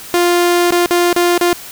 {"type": "tone with dropouts", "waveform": "sawtooth", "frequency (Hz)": 350, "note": "F4", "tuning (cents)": 4, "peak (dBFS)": -6, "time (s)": [0.14, 1.53], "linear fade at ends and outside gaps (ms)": 0, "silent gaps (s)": [[0.707, 0.722], [0.86, 0.909], [1.129, 1.163], [1.378, 1.412]], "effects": ["white hiss -32 dBFS RMS until 1.71 s"]}